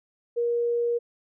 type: tone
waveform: sine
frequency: 473.7 Hz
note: A#4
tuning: 28 cents sharp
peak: -22 dBFS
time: 0.36-0.99 s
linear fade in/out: 20 ms
effects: none